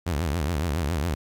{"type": "tone with vibrato", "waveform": "sawtooth", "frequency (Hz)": 78.8, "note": "D#2", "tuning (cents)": 23, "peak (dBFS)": -20, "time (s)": [0.06, 1.15], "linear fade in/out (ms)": 10, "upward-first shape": "triangle", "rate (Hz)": 7.2, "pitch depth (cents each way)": 280, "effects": ["10-bit"]}